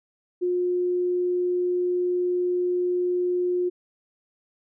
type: tone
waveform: sine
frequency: 357.9 Hz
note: F4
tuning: 42 cents sharp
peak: -21 dBFS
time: 0.41-3.7 s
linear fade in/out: 20 ms
effects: none